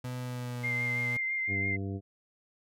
35% pulse tone with pitch glide, 125.3 to 121.17 Hz, B2 to B2, +25 to -33 cents, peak -33 dBFS, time 0.04-1.17 s, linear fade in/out 5 ms, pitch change -58 cents, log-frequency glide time 0.2-0.72 s
sine tone with vibrato, 2097 Hz, C7, 3 cents sharp, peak -29 dBFS, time 0.63-1.77 s, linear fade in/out 20 ms, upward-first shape sine, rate 6 Hz, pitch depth 21 cents each way
harmonic tone, 98 Hz, G2, in tune, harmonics 1 / 2 / 3 / 4 / 5 / 7, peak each -34 / -39 / -40 / -43 / -49 / -51 dBFS, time 1.47-2.01 s, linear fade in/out 50 ms
effects none

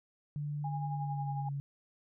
sine tone with pitch glide, 146.83 to 140.52 Hz, D3 to C#3, 0 to +24 cents, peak -34 dBFS, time 0.36-1.6 s, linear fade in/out 0 ms, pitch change -76 cents, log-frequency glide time 0.89-1.33 s
sine tone with tremolo, 818 Hz, G#5, 26 cents flat, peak -36 dBFS, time 0.64-1.49 s, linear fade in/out 5 ms, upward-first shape sine, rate 11 Hz, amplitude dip 55%
effects none

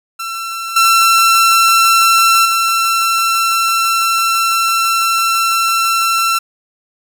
sawtooth tone with level steps, 1347 Hz, E6, 37 cents sharp, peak -17 / -4 / -8 dBFS, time 0.19-6.39 s, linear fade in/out 10 ms, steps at 0.76 / 2.45 s, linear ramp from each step 5 ms, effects none

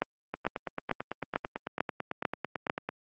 two click trains, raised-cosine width 0.5 ms, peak -17 / -11 dBFS, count 24 / 7, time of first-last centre 0.34-2.89 / 0.02-2.699 s, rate 9.02 / 2.24 Hz, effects high-pass 150 Hz 12 dB/octave + Opus 24 kbps

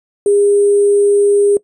sine tone with sample-and-hold, 406.3 Hz, G#4, 38 cents flat, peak -8 dBFS, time 0.26-1.57 s, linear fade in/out 2 ms, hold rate 8820 Hz, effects noise-tail reverb RT60 0.1 s tail -19 dB re dry + resampled to 24000 Hz

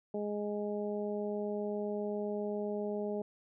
harmonic tone, 207.5 Hz, G#3, 1 cent flat, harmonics 1 / 2 / 3 / 4, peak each -38 / -36 / -40 / -48 dBFS, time 0.14-3.22 s, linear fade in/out 5 ms, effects none

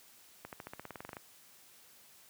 accelerating click train, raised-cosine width 0.5 ms, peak -28 dBFS, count 14, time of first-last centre 0.45-1.168 s, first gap 78 ms, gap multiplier 0.94, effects white hiss -60 dBFS RMS until 2.29 s + high-pass 80 Hz 12 dB/octave

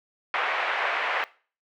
white band-pass noise, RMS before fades -27 dBFS, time 0.34-1.24 s, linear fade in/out 0 ms, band 540 to 2300 Hz, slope 24 dB/octave, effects noise-tail reverb RT60 0.4 s tail -20 dB re dry

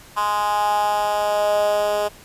10% pulse tone with high-pass filter sweep, 207.7 Hz, G#3, in tune, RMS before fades -20 dBFS, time 0.16-2.09 s, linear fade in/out 20 ms, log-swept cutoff 1000 to 520 Hz, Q 5.3, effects pink hiss -45 dBFS RMS until 2.24 s + resampled to 32000 Hz

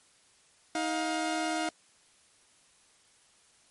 sawtooth tone pair together, 315.9 / 709.2 Hz, D#4 / F5, +26 / +26 cents, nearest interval octave + major second, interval 1400 cents, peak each -28 dBFS, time 0.75-1.69 s, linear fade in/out 2 ms, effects white hiss -63 dBFS RMS until 3.7 s + MP3 48 kbps

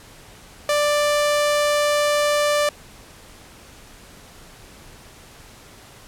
sawtooth tone, 589 Hz, D5, 5 cents sharp, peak -13 dBFS, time 0.69-2.69 s, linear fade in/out 2 ms, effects pink hiss -45 dBFS RMS until 6.07 s + low-pass 12000 Hz 12 dB/octave

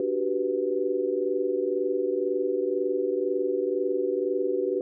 sine chord, G major seventh, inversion second, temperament equal, 293.7 / 370 / 392 / 493.9 Hz, D4 / F#4 / G4 / B4, 0 / 0 / 0 / 0 cents, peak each -34 / -28 / -28 / -29 dBFS, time 0-4.81 s, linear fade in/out 2 ms, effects none

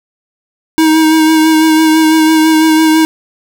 square tone with vibrato, 316.3 Hz, D#4, 29 cents sharp, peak -6 dBFS, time 0.78-3.05 s, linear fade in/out 0 ms, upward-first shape sine, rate 6 Hz, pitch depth 22 cents each way, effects none

